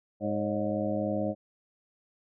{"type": "harmonic tone with a mistuned harmonic", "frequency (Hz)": 103.5, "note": "G#2", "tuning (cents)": -5, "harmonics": [1, 2, 3, 4, 5, 6, 7], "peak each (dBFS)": [-38, -32, -34, -44, -33, -34, -40], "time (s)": [0.2, 1.35], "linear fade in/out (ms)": 50, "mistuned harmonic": 5, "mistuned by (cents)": 81, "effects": []}